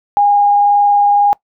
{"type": "tone with frequency modulation", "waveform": "sine", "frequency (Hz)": 816, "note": "G#5", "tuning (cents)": -31, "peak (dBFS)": -7, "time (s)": [0.17, 1.33], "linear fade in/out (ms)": 0, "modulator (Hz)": 21.8, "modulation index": 0.22, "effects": ["noise-tail reverb RT60 0.1 s tail -22 dB re dry"]}